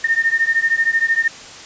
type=beating tone pair; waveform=sine; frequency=1816 / 1829 Hz; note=A#6 / A#6; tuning=-46 / -33 cents; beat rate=13 Hz; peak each=-17 dBFS; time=0.04-1.28 s; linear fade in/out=5 ms; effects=white hiss -36 dBFS RMS until 1.65 s + resampled to 16000 Hz